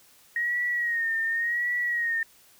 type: tone with vibrato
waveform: sine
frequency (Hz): 1876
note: A#6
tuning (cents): +11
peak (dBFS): -24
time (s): 0.36-2.23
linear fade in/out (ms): 2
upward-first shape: sine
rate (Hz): 0.9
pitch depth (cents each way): 62
effects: white hiss -57 dBFS RMS until 2.59 s